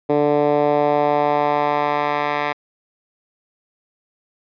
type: tone with band-pass filter sweep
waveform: 10% pulse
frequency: 146.83 Hz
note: D3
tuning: in tune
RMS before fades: -18 dBFS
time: 0.09-2.53 s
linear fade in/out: 10 ms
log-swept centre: 430 to 1500 Hz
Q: 1.4
effects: resampled to 11025 Hz